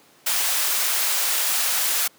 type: high-pass noise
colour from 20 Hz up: white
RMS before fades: -22 dBFS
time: 0.26-2.08 s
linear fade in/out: 10 ms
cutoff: 700 Hz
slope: 12 dB/octave
effects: pink hiss -54 dBFS RMS until 2.18 s + high-pass 200 Hz 12 dB/octave